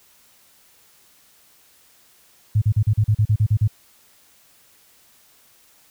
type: tone bursts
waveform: sine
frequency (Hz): 106.6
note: G#2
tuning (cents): +46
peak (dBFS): -13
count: 11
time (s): 2.55-3.678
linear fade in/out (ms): 10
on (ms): 68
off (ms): 38
effects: white hiss -55 dBFS RMS until 5.9 s